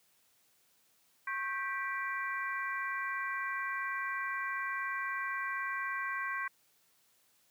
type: harmonic tone with a mistuned harmonic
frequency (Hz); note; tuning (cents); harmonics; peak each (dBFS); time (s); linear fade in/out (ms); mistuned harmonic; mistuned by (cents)
392; G4; 0; 3 / 4 / 5 / 6; -38 / -38 / -39 / -45; 1.27-6.48; 5; 3; -130
effects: white hiss -70 dBFS RMS until 7.5 s + high-pass 80 Hz 12 dB/octave